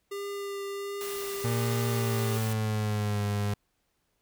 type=tone with vibrato; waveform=square; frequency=400 Hz; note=G4; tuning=35 cents sharp; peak=-34 dBFS; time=0.11-2.38 s; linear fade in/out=10 ms; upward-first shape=triangle; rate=1.4 Hz; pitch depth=12 cents each way
type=noise; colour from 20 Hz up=white; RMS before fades=-40 dBFS; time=1.01-2.53 s; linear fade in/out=0 ms
type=tone with pitch glide; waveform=35% pulse; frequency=116.54 to 102.63 Hz; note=A#2 to G#2; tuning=0 to -20 cents; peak=-25 dBFS; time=1.44-3.54 s; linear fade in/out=5 ms; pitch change=-220 cents; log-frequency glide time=1.87-3.24 s
effects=pink hiss -75 dBFS RMS until 4.21 s